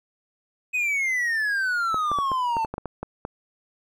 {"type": "exponential sweep", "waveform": "triangle", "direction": "down", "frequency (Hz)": [2537, 875], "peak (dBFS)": -20, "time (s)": [0.73, 2.66], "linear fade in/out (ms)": 20}
{"type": "clicks", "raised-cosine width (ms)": 1, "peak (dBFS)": -16, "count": 11, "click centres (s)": [1.944, 2.116, 2.187, 2.317, 2.568, 2.648, 2.74, 2.781, 2.857, 3.03, 3.251]}
{"effects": []}